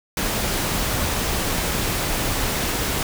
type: noise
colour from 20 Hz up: pink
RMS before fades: -23 dBFS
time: 0.17-3.03 s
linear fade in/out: 2 ms
effects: none